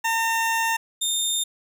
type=tone pair in turn; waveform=20% pulse; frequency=909 / 3636 Hz; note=A#5 / A#7; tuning=-44 / -44 cents; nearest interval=2 octaves; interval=2400 cents; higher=second; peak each=-16 dBFS; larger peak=neither; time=0.04-0.77 / 1.01-1.44 s; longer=first; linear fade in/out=10 ms; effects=none